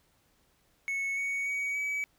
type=tone with pitch steps; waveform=triangle; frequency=2204 / 2230 / 2256 / 2282 Hz; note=C#7 / C#7 / C#7 / C#7; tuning=-11 / +10 / +30 / +50 cents; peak=-28 dBFS; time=0.88-2.04 s; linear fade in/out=0 ms; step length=290 ms; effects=pink hiss -69 dBFS RMS until 2.18 s